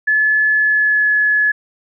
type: tone with pitch glide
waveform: sine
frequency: 1721 to 1704.2 Hz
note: A6 to G#6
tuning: -39 to +44 cents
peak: -11 dBFS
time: 0.07-1.52 s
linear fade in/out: 10 ms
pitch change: -17 cents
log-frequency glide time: 0.48-1.09 s
effects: none